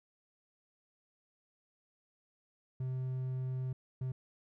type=tone bursts at uneven times; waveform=triangle; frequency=129.2 Hz; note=C3; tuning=21 cents flat; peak=-32 dBFS; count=2; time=2.8-3.73 / 4.01-4.12 s; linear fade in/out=5 ms; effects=none